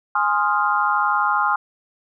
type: chord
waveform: sine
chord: F minor seventh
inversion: first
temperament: equal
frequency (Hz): 830.6 / 1046.5 / 1244.5 / 1396.9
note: Ab5 / C6 / Eb6 / F6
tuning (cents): 0 / 0 / 0 / 0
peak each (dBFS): -22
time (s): 0.15-1.56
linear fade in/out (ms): 5
effects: none